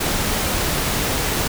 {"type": "noise", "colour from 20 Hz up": "pink", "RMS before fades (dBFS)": -21, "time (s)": [0, 1.48], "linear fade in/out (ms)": 10, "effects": []}